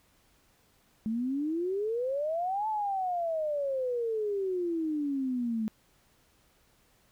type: exponential two-way sweep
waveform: sine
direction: up then down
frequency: 214.3 to 880 to 214.3 Hz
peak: -28 dBFS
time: 1.06-5.68 s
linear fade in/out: 0 ms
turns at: 2.68 s
effects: pink hiss -66 dBFS RMS until 7.11 s